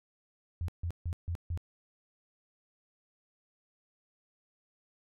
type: tone bursts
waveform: sine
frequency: 85.5 Hz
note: F2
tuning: 36 cents flat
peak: -31 dBFS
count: 5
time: 0.61-1.575 s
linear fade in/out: 0 ms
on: 73 ms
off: 150 ms
effects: none